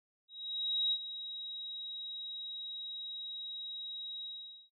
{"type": "tone with ADSR envelope", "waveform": "sine", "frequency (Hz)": 3820, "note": "A#7", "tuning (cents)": 42, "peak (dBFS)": -28, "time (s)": [0.28, 4.7], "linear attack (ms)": 640, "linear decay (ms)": 58, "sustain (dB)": -12, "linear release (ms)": 460, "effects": ["noise-tail reverb RT60 0.1 s tail -21 dB re dry"]}